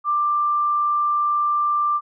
sine tone, 1183 Hz, D6, 12 cents sharp, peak -17 dBFS, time 0.04-2.01 s, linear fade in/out 50 ms, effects none

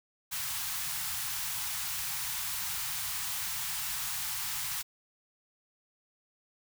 white band-stop noise, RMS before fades -35 dBFS, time 0.31-4.83 s, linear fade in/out 20 ms, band 170 to 780 Hz, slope 48 dB/octave, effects none

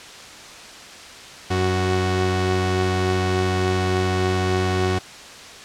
sawtooth tone pair together, 93.36 / 370 Hz, F#2 / F#4, +16 / 0 cents, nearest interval 2 octaves, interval 2384 cents, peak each -17 / -18 dBFS, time 1.5-4.99 s, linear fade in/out 10 ms, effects white hiss -39 dBFS RMS until 5.64 s + low-pass 6000 Hz 12 dB/octave

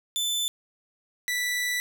sawtooth tone pair in turn, 3520 / 1971 Hz, A7 / B6, 0 / -4 cents, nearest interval minor seventh, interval 1004 cents, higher first, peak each -22 dBFS, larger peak neither, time 0.16-0.48 / 1.28-1.8 s, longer second, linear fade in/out 0 ms, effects none

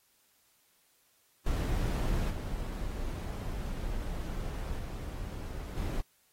brown noise with level steps, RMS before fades -30 / -36 / -38 / -33 dBFS, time 1.46-6.01 s, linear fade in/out 5 ms, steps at 2.29 / 4.78 / 5.76 s, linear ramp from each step 20 ms, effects white hiss -69 dBFS RMS until 6.32 s + AAC 48 kbps

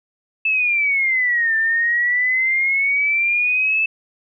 sine exponential two-way sweep, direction down then up, 2637 to 1777 to 2637 Hz, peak -15 dBFS, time 0.45-3.86 s, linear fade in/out 5 ms, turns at 1.56 s, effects none

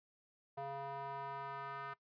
square tone with band-pass filter sweep, 138.5 Hz, C#3, 1 cent flat, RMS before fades -45 dBFS, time 0.57-1.94 s, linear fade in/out 10 ms, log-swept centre 760 to 1300 Hz, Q 3.1, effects noise-tail reverb RT60 0.1 s tail -19 dB re dry + resampled to 11025 Hz

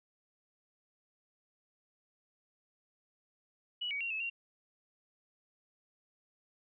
sine tone with pitch steps, 2936 / 2258 / 2753 / 2597 / 2757 Hz, F#7 / C#7 / F7 / E7 / F7, -14 / +31 / -25 / -26 / -23 cents, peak -34 dBFS, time 3.81-4.3 s, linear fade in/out 10 ms, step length 98 ms, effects none

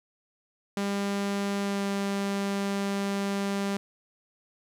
sawtooth tone with pitch glide, 200 to 198.73 Hz, G3 to G3, +35 to +24 cents, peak -23 dBFS, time 0.77-3.77 s, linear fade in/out 2 ms, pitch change -11 cents, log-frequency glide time 1.62-1.85 s, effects low-pass 10000 Hz 12 dB/octave + 10-bit

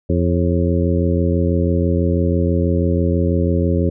harmonic tone with a mistuned harmonic, 86.1 Hz, F2, 24 cents flat, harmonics 1 / 2 / 3 / 4 / 5 / 6, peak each -17 / -20 / -22 / -23 / -24 / -25 dBFS, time 0.09-3.9 s, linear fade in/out 10 ms, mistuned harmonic 6, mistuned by +84 cents, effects none

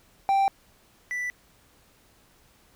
triangle tone pair in turn, 784 / 1975.6 Hz, G5 / B6, 0 / 0 cents, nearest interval octave + major third, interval 1600 cents, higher second, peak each -17 / -26 dBFS, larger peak first, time 0.29-0.48 / 1.11-1.3 s, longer neither, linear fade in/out 0 ms, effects pink hiss -60 dBFS RMS until 2.75 s

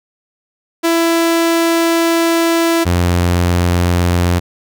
sawtooth tone pair in turn, 333.3 / 87.8 Hz, E4 / F2, +19 / +10 cents, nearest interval octave + major seventh, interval 2309 cents, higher first, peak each -7 dBFS, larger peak neither, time 0.83-2.85 / 2.85-4.4 s, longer first, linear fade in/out 20 ms, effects none

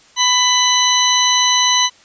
harmonic tone with a mistuned harmonic, 996 Hz, B5, 14 cents sharp, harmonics 1 / 2 / 3 / 4 / 6, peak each -17 / -21 / -17 / -17 / -18 dBFS, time 0.16-1.9 s, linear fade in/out 50 ms, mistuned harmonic 6, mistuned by +24 cents, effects white hiss -48 dBFS RMS until 2.04 s + resampled to 16000 Hz

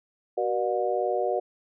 harmonic tone with a mistuned harmonic, 120 Hz, B2, 49 cents flat, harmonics 3 / 4 / 5 / 6, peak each -29 / -29 / -29 / -29 dBFS, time 0.37-1.4 s, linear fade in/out 10 ms, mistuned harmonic 3, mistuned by +80 cents, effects none

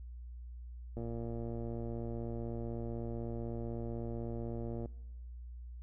click train, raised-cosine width 2 ms, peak -29 dBFS, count 452, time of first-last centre 0.97-4.858 s, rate 116 Hz, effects noise-tail reverb RT60 1.0 s tail -21 dB re dry + added 60 Hz sine -44 dBFS peak until 5.82 s

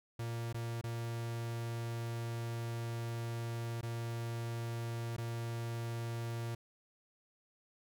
45% pulse tone with dropouts, 116.54 Hz, A#2, in tune, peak -37 dBFS, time 0.19-6.55 s, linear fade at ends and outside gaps 5 ms, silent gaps 0.528-0.543 / 0.813-0.838 / 3.812-3.829 / 5.166-5.18 s, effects none

